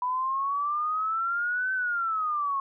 sine exponential two-way sweep, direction up then down, 987.8 to 1538 to 1084 Hz, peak -25 dBFS, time 0.02-2.6 s, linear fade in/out 2 ms, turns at 1.73 s, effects none

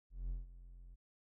triangle tone with ADSR envelope, 43.65 Hz, F1, in tune, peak -34 dBFS, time 0.1-0.96 s, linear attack 200 ms, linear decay 160 ms, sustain -16 dB, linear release 22 ms, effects none

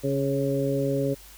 harmonic tone with a mistuned harmonic, 138.59 Hz, C#3, in tune, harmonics 1 / 2 / 3 / 4, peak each -28 / -28 / -28 / -28 dBFS, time 0.03-1.15 s, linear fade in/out 20 ms, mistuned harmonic 4, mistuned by -15 cents, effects added 50 Hz sine -50 dBFS peak until 1.37 s + white hiss -49 dBFS RMS until 1.37 s

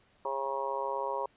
harmonic tone, 136.3 Hz, C#3, 29 cents flat, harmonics 3 / 4 / 5 / 6 / 7 / 8, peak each -39 / -36 / -44 / -42 / -34 / -41 dBFS, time 0.25-1.26 s, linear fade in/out 2 ms, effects pink hiss -66 dBFS RMS until 1.36 s + resampled to 8000 Hz

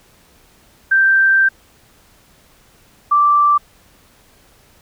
sine tone pair in turn, 1568 / 1170.9 Hz, G6 / D6, 0 / -6 cents, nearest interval perfect fourth, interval 506 cents, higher first, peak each -9 dBFS, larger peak neither, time 0.91-1.49 / 3.11-3.58 s, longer first, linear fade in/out 10 ms, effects pink hiss -51 dBFS RMS until 4.81 s

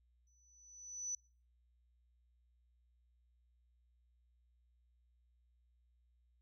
sine tone with exponential growth, 5970 Hz, F#8, 15 cents sharp, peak -36 dBFS, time 0.27-1.15 s, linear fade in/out 2 ms, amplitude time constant 190 ms, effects noise-tail reverb RT60 0.4 s tail -25 dB re dry + added 60 Hz sine -70 dBFS peak until 6.41 s

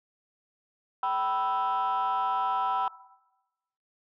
sine chord, E minor, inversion first, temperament equal with one note detuned, 772.3 / 987.8 / 1318.5 Hz, G5 / B5 / E6, -26 / 0 / 0 cents, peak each -28 / -27 / -30 dBFS, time 1.03-2.88 s, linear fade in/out 2 ms, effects noise-tail reverb RT60 1.0 s tail -18 dB re dry + tanh soft clip ceiling -21 dBFS

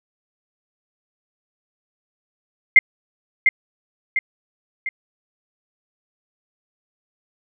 sine tone with echo, 2106 Hz, C7, 11 cents sharp, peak -4 dBFS, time 2.76-2.79 s, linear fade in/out 2 ms, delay 700 ms, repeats 3, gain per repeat -6 dB, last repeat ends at 4.89 s, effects none

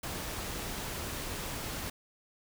pink noise, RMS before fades -38 dBFS, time 0.03-1.9 s, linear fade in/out 5 ms, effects none

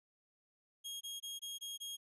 sawtooth tone bursts, 3267 Hz, G#7, 29 cents flat, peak -39 dBFS, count 6, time 0.84-1.97 s, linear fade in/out 20 ms, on 170 ms, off 22 ms, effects resampled to 32000 Hz

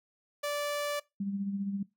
sawtooth tone, 583 Hz, D5, 13 cents flat, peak -27 dBFS, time 0.43-1 s, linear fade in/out 10 ms
sine tone with tremolo, 198.4 Hz, G3, 21 cents sharp, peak -29 dBFS, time 1.2-1.83 s, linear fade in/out 5 ms, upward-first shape sine, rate 15 Hz, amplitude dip 55%
effects noise-tail reverb RT60 0.2 s tail -21 dB re dry

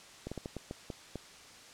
slowing click train, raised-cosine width 2 ms, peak -25 dBFS, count 8, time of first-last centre 0.27-1.157 s, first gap 46 ms, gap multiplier 1.33, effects white hiss -53 dBFS RMS until 1.73 s + low-pass 7000 Hz 12 dB/octave

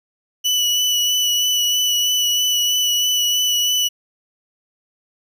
30% pulse tone with vibrato, 2960 Hz, F#7, in tune, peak -13 dBFS, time 0.44-3.89 s, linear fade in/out 20 ms, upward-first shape sine, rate 3.1 Hz, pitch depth 17 cents each way, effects none

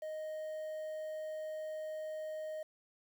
triangle tone with quantisation, 622.3 Hz, D#5, in tune, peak -37 dBFS, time 0.02-2.63 s, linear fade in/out 5 ms, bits 10, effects none

